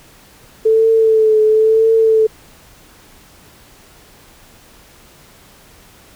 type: tone with vibrato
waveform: sine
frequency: 440 Hz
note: A4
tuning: in tune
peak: -8 dBFS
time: 0.65-2.27 s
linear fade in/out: 10 ms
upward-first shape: triangle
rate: 0.98 Hz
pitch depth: 39 cents each way
effects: pink hiss -45 dBFS RMS until 6.15 s